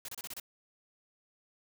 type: noise bursts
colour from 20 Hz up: white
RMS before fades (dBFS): -42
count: 6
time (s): 0.05-0.399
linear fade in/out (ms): 2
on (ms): 34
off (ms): 29
effects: none